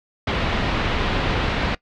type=low-pass noise; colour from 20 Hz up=pink; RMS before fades=-22 dBFS; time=0.27-1.75 s; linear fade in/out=5 ms; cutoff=3700 Hz; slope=24 dB/octave; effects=noise-tail reverb RT60 0.1 s tail -21 dB re dry